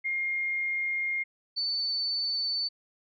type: tone pair in turn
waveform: sine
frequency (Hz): 2128 / 4509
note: C7 / C#8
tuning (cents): +29 / +29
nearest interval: octave + minor second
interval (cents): 1300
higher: second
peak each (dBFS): -27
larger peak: neither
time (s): 0.04-1.24 / 1.56-2.69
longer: first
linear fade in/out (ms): 20
effects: none